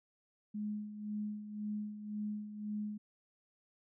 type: tone with tremolo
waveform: sine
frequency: 210 Hz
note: G#3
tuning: 19 cents sharp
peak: -35 dBFS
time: 0.54-2.98 s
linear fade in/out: 10 ms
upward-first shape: sine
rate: 1.9 Hz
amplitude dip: 65%
effects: none